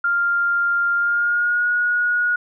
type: tone with pitch glide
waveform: sine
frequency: 1396.9 to 1449.5 Hz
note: F6 to F#6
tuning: 0 to -36 cents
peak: -16 dBFS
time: 0.04-2.36 s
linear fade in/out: 5 ms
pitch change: +64 cents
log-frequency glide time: 0.95-1.68 s
effects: none

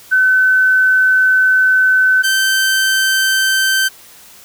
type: tone pair in turn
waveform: sine / sawtooth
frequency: 1518 / 1549.9 Hz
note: F#6 / G6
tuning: +44 / -20 cents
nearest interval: unison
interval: 36 cents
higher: second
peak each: -8 dBFS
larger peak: neither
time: 0.11-2.23 / 2.23-3.89 s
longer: first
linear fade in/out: 20 ms
effects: white hiss -41 dBFS RMS until 4.44 s

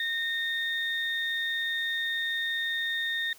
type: tone pair together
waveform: sine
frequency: 1841 / 3666 Hz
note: A#6 / A#7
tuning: -22 / -30 cents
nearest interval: octave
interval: 1192 cents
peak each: -29 / -32 dBFS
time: 0-3.33 s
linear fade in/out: 2 ms
effects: white hiss -54 dBFS RMS until 3.38 s

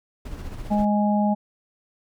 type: noise with tremolo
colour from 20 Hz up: brown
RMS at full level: -32 dBFS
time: 0.25-0.85 s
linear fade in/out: 5 ms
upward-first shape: sine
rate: 15 Hz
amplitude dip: 45%
type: harmonic tone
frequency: 207.7 Hz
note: G#3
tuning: in tune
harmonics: 1 / 3 / 4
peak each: -19 / -27 / -25 dBFS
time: 0.7-1.35 s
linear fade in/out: 20 ms
effects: none

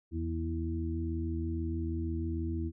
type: harmonic tone with a mistuned harmonic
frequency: 82.3 Hz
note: E2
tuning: 2 cents flat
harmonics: 1 / 2 / 3 / 4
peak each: -33 / -44 / -40 / -37 dBFS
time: 0.11-2.72 s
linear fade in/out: 50 ms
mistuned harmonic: 3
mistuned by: -28 cents
effects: none

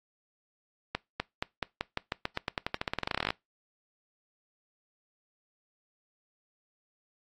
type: accelerating click train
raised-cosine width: 0.3 ms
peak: -13 dBFS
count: 28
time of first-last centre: 0.95-3.305 s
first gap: 250 ms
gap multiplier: 0.9
effects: noise-tail reverb RT60 0.2 s tail -23 dB re dry + AAC 48 kbps

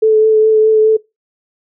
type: tone with vibrato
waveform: sine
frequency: 435.7 Hz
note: A4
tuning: 17 cents flat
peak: -6 dBFS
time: 0.02-0.97 s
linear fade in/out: 10 ms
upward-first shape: triangle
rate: 4.8 Hz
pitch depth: 18 cents each way
effects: noise-tail reverb RT60 0.2 s tail -21 dB re dry

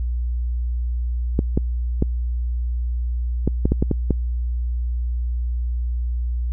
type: clicks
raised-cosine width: 3 ms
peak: -5 dBFS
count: 9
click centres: 1.391 / 1.575 / 2.024 / 3.476 / 3.655 / 3.72 / 3.825 / 3.913 / 4.107 s
effects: added 60 Hz sine -20 dBFS peak until 6.52 s

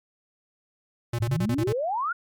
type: tone bursts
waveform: square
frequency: 118.3 Hz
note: A#2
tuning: 26 cents sharp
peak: -25 dBFS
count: 7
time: 1.13-1.727 s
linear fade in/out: 5 ms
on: 57 ms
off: 33 ms
type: exponential sweep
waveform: sine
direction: up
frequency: 97 to 1480 Hz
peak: -24 dBFS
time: 1.2-2.13 s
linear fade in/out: 10 ms
effects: MP3 96 kbps

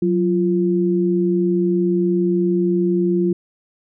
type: tone pair together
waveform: sine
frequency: 183.6 / 346.6 Hz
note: F#3 / F4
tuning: -13 / -13 cents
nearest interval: major seventh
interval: 1100 cents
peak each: -18 / -17 dBFS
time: 0.02-3.33 s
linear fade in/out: 5 ms
effects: none

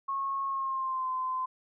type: tone with pitch glide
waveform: sine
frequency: 1092 to 1030.7 Hz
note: C#6 to C6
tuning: -26 to -26 cents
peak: -29 dBFS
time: 0.08-1.46 s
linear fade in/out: 10 ms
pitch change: -100 cents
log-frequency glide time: 0.47-1.09 s
effects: none

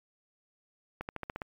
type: accelerating click train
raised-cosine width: 0.5 ms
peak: -21 dBFS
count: 7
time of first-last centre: 1.01-1.418 s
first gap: 79 ms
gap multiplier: 0.94
effects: MP3 96 kbps

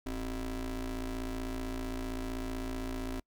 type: ring-modulated tone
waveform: 35% pulse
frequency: 116.54 Hz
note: A#2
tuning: in tune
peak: -30 dBFS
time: 0.06-3.2 s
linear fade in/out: 5 ms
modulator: 147 Hz
effects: noise-tail reverb RT60 0.1 s tail -26 dB re dry

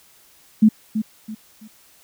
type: tone with echo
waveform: sine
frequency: 217 Hz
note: A3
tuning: 24 cents flat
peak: -8 dBFS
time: 0.62-0.69 s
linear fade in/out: 10 ms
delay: 330 ms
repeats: 3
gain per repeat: -10 dB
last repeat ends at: 1.68 s
effects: white hiss -53 dBFS RMS until 2.03 s

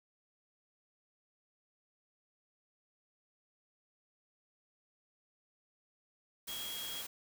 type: tone in noise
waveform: sine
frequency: 3288 Hz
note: G#7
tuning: 18 cents flat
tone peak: -42 dBFS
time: 6.48-7.02 s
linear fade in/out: 10 ms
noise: white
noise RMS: -44 dBFS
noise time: 6.47-7.07 s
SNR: -1 dB
effects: none

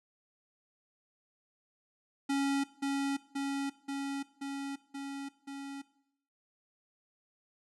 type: tone with echo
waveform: square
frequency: 277.2 Hz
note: C#4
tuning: in tune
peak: -29 dBFS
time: 2.29-2.64 s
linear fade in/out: 10 ms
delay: 530 ms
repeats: 6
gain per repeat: -2 dB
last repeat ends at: 5.82 s
effects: noise-tail reverb RT60 0.7 s tail -18 dB re dry + resampled to 24000 Hz

